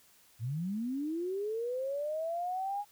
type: linear sweep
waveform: sine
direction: up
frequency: 103.83 to 830 Hz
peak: -32 dBFS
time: 0.39-2.85 s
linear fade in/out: 50 ms
effects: white hiss -63 dBFS RMS until 2.91 s